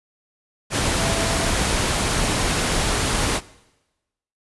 sine tone in noise, 664 Hz, E5, 12 cents sharp, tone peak -28 dBFS, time 0.97-1.54 s, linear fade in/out 50 ms, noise pink, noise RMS -21 dBFS, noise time 0.7-3.41 s, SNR -10 dB, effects noise-tail reverb RT60 1.0 s tail -20 dB re dry + resampled to 24000 Hz

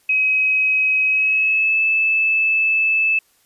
sine tone with pitch glide, 2541 to 2620 Hz, D#7 to E7, +36 to -11 cents, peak -14 dBFS, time 0.09-3.19 s, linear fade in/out 5 ms, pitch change +53 cents, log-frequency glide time 1.06-1.82 s, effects white hiss -59 dBFS RMS until 3.45 s + resampled to 32000 Hz

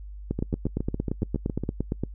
two click trains, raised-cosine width 3 ms, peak -15 / -13 dBFS, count 10 / 16, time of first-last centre 0.39-1.637 / 0.31-2.036 s, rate 7.22 / 8.69 Hz, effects noise-tail reverb RT60 0.1 s tail -26 dB re dry + added 50 Hz sine -37 dBFS peak until 2.14 s

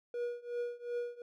triangle tone with tremolo, 480.9 Hz, B4, 46 cents flat, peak -30 dBFS, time 0.14-1.22 s, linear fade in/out 2 ms, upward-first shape triangle, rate 2.7 Hz, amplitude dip 95%, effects none

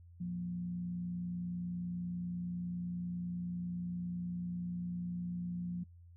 sine tone with frequency modulation, 176.1 Hz, F3, 15 cents sharp, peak -36 dBFS, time 0.2-5.84 s, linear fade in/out 10 ms, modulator 59.9 Hz, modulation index 0.27, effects noise-tail reverb RT60 0.1 s tail -26 dB re dry + added 86 Hz sine -54 dBFS peak until 6.16 s

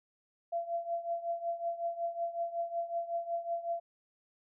sine tone with tremolo, 681 Hz, F5, 44 cents flat, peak -29 dBFS, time 0.52-3.8 s, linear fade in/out 10 ms, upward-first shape triangle, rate 5.4 Hz, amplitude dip 85%, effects none

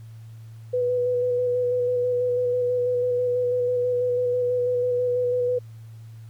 sine tone with vibrato, 493.9 Hz, B4, in tune, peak -20 dBFS, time 0.73-5.59 s, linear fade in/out 10 ms, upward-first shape square, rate 6.1 Hz, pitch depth 14 cents each way, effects added 112 Hz sine -39 dBFS peak until 6.29 s + pink hiss -60 dBFS RMS until 6.29 s

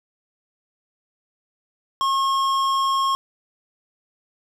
sine tone with tanh clipping, 1082 Hz, C#6, 42 cents flat, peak -20 dBFS, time 2.01-3.15 s, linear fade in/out 0 ms, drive 14 dB, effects none

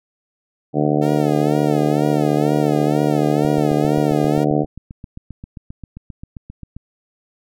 harmonic tone, 74.3 Hz, D2, 21 cents sharp, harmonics 2 / 3 / 4 / 5 / 6 / 7 / 8 / 9 / 10, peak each -20 / -24 / -19 / -25 / -23 / -26 / -27 / -26 / -26 dBFS, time 0.73-4.66 s, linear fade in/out 50 ms
sawtooth tone with vibrato, 440 Hz, A4, in tune, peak -25 dBFS, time 1.01-4.45 s, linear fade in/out 20 ms, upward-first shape sine, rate 2.1 Hz, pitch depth 140 cents each way
click train, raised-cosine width 5 ms, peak -21 dBFS, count 26, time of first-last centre 3.45-6.766 s, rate 7.54 Hz
effects none

